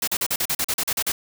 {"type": "noise bursts", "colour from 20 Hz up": "white", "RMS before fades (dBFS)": -23, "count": 12, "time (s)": [0.02, 1.12], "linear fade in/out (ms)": 5, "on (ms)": 55, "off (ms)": 40, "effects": []}